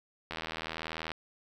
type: click train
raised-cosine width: 0.3 ms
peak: -20 dBFS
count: 66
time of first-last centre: 0.31-1.117 s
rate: 80.5 Hz
effects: 9-bit